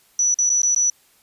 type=tone with dropouts; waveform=sine; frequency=5920 Hz; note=F#8; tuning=in tune; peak=-15 dBFS; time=0.19-0.9 s; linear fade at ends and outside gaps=2 ms; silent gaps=0.343-0.387 / 0.494-0.5 / 0.619-0.631 / 0.748-0.761 s; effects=white hiss -57 dBFS RMS until 1.22 s + resampled to 32000 Hz